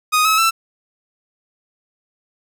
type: tone with pitch steps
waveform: sawtooth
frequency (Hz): 1244.5 / 1288.4 / 1333.8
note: D#6 / E6 / E6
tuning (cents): 0 / -40 / +20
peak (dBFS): -9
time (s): 0.12-0.51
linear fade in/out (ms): 20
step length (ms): 130
effects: none